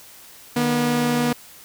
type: tone pair together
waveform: sawtooth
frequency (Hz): 152.21 / 241.8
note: D#3 / B3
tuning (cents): -38 / -36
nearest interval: minor sixth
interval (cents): 802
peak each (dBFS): -22 / -15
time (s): 0.56-1.33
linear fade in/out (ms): 5
effects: white hiss -45 dBFS RMS until 1.64 s